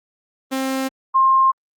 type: tone pair in turn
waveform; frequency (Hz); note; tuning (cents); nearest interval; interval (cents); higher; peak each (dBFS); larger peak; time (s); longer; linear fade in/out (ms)
sawtooth / sine; 265.3 / 1061.2; C4 / C6; +24 / +24; 2 octaves; 2400; second; -16 / -11; second; 0.51-0.89 / 1.14-1.52; neither; 20
effects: Opus 32 kbps